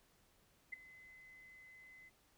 sine tone with ADSR envelope, 2036 Hz, C7, 48 cents flat, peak -39 dBFS, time 0.72-2.1 s, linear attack 13 ms, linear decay 11 ms, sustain -18 dB, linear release 22 ms, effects pink hiss -72 dBFS RMS until 2.37 s

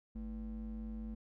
triangle ring-modulated tone, 136.7 Hz, C#3, 24 cents flat, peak -35 dBFS, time 0.15-1.15 s, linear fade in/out 10 ms, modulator 84.5 Hz, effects none

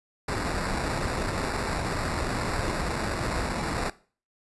pink noise with sample-and-hold, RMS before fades -29 dBFS, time 0.28-3.9 s, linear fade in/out 5 ms, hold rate 3150 Hz, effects noise-tail reverb RT60 0.4 s tail -19 dB re dry + resampled to 24000 Hz

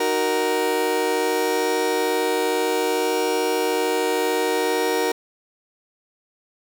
30% pulse chord, D# minor, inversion none, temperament just, 311.1 / 373.4 / 466.7 Hz, D#4 / F#4 / A#4, 0 / +16 / +2 cents, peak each -25 / -22 / -19 dBFS, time 0-5.12 s, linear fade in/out 5 ms, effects none

